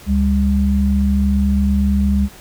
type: tone pair together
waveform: sine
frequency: 71.33 / 200.3 Hz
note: D2 / G3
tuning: -50 / +38 cents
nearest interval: octave + tritone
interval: 1788 cents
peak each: -15 dBFS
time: 0.06-2.29 s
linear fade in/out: 50 ms
effects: pink hiss -41 dBFS RMS until 2.4 s